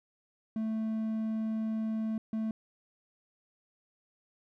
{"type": "tone bursts at uneven times", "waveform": "triangle", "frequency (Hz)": 220.3, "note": "A3", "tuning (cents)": 2, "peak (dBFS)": -28, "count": 2, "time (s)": [[0.56, 2.18], [2.33, 2.51]], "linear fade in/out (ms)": 2, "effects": []}